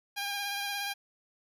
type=tone with vibrato; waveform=10% pulse; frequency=806 Hz; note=G5; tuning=48 cents sharp; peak=-24 dBFS; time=0.16-0.94 s; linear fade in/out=20 ms; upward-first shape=sine; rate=17 Hz; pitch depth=21 cents each way; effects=none